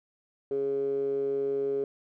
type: tone with band-pass filter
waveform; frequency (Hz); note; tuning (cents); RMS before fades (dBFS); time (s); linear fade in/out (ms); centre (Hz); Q
15% pulse; 138; C#3; -7; -29; 0.51-1.84; 2; 410; 8.6
effects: none